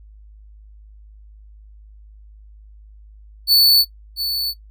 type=tone with echo; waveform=45% pulse; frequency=4466 Hz; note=C#8; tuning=12 cents sharp; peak=-9 dBFS; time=3.47-3.85 s; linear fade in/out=50 ms; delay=690 ms; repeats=1; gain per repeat=-10 dB; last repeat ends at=4.54 s; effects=noise-tail reverb RT60 0.1 s tail -17 dB re dry + added 52 Hz sine -41 dBFS peak until 4.7 s